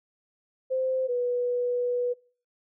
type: tone pair in turn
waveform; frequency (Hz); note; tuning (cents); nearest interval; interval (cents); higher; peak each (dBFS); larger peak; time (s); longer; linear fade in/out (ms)
sine; 520 / 489.9; C5 / B4; -11 / -14; minor second; 103; first; -24; neither; 0.7-1.08 / 1.08-2.14; second; 20
effects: noise-tail reverb RT60 0.4 s tail -22 dB re dry